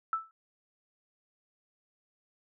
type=tone with exponential decay; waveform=sine; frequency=1318.5 Hz; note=E6; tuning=in tune; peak=-24 dBFS; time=0.13-0.31 s; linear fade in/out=1 ms; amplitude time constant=38 ms; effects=none